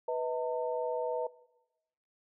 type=tone cluster; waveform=sine; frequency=493.7 / 637 / 905 Hz; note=B4 / D#5 / A5; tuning=-1 / +41 / +48 cents; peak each=-32 / -36 / -37 dBFS; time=0.08-1.27 s; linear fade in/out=5 ms; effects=noise-tail reverb RT60 1.0 s tail -20 dB re dry